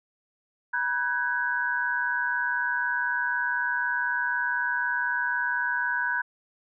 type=tone cluster; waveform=sine; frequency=968 / 1506 / 1646 Hz; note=B5 / F#6 / G#6; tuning=-35 / +30 / -16 cents; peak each=-31 / -27 / -29 dBFS; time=0.73-6.22 s; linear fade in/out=10 ms; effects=none